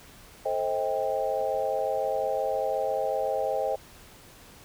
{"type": "chord", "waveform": "sine", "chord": "A half-diminished seventh", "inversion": "none", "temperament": "just", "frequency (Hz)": [440, 528, 633.6, 792], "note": ["A4", "C5", "Eb5", "G5"], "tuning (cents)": [0, 16, 31, 18], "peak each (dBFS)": [-34, -29, -30, -31], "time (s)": [0.45, 3.76], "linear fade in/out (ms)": 10, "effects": ["pink hiss -51 dBFS RMS until 4.64 s"]}